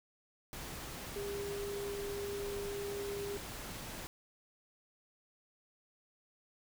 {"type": "tone in noise", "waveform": "sine", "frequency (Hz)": 403.2, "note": "G4", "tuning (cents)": 49, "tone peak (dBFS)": -38, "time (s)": [1.16, 3.37], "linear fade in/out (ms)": 0, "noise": "pink", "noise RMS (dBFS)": -45, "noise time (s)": [0.53, 4.07], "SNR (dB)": 4, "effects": []}